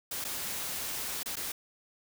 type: noise with dropouts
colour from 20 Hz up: white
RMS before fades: -36 dBFS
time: 0.11-1.52 s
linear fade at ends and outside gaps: 5 ms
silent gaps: 0.243-0.248 / 1.232-1.258 / 1.357-1.367 s
effects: none